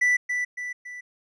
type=tone with echo; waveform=triangle; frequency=1975.5 Hz; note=B6; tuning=in tune; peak=-16 dBFS; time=0.01-0.17 s; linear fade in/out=10 ms; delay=280 ms; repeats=3; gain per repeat=-6 dB; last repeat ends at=1.01 s; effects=resampled to 22050 Hz